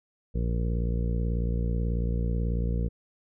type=harmonic tone; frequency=58.27 Hz; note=A#1; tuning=in tune; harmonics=1 / 2 / 3 / 4 / 5 / 6 / 7 / 8 / 9; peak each=-26 / -32 / -33 / -40 / -45 / -47 / -46 / -40 / -49 dBFS; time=0.34-2.89 s; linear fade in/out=20 ms; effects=none